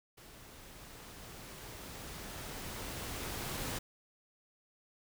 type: noise with level ramp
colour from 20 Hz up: pink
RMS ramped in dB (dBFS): -55 to -38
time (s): 0.17-3.79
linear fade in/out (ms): 10
effects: none